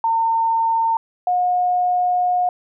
sine tone pair in turn, 908 / 720.7 Hz, A#5 / F#5, -46 / -46 cents, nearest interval major third, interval 400 cents, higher first, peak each -15 dBFS, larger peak neither, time 0.04-0.97 / 1.27-2.49 s, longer second, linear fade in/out 2 ms, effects none

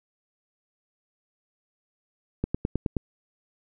click train, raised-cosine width 3 ms, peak -12 dBFS, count 6, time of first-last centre 2.44-2.967 s, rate 9.48 Hz, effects none

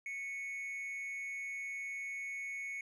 triangle tone with amplitude modulation, 2210 Hz, C#7, 6 cents flat, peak -35 dBFS, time 0.06-2.81 s, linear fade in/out 2 ms, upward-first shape sine, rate 219 Hz, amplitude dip 50%, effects resampled to 32000 Hz

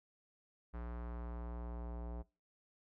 square tone with low-pass filter sweep, 59.2 Hz, A#1, 27 cents sharp, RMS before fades -44 dBFS, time 0.73-2.23 s, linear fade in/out 20 ms, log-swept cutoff 1400 to 780 Hz, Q 1.5, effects noise-tail reverb RT60 0.3 s tail -23 dB re dry

